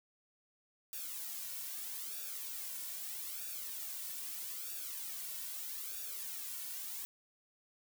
blue noise with flanger, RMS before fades -43 dBFS, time 0.93-7.05 s, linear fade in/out 0 ms, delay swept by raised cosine 0.96 to 2.46 ms, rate 0.79 Hz, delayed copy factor -0.8, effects none

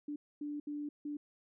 sine tone bursts at uneven times, 293.7 Hz, D4, in tune, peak -37 dBFS, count 4, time 0.08-0.16 / 0.41-0.6 / 0.67-0.89 / 1.05-1.17 s, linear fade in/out 5 ms, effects none

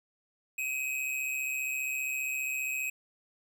square tone with amplitude modulation, 2532 Hz, D#7, 30 cents sharp, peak -29 dBFS, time 0.58-2.9 s, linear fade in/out 5 ms, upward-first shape sine, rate 135 Hz, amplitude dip 60%, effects none

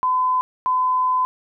sine tone pair in turn, 1015 / 1015 Hz, B5 / B5, +47 / +47 cents, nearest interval unison, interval 0 cents, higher neither, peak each -16 dBFS, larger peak neither, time 0.03-0.41 / 0.66-1.25 s, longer second, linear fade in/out 0 ms, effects none

